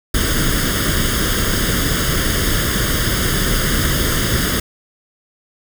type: noise with comb filter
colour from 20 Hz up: pink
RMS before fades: -17 dBFS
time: 0.14-4.6 s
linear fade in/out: 5 ms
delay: 0.6 ms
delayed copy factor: +0.8
effects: none